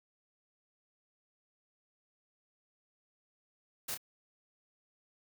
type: noise with echo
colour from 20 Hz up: white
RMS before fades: -38 dBFS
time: 3.88-3.95 s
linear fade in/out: 10 ms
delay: 27 ms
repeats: 1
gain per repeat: -6 dB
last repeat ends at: 3.977 s
effects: none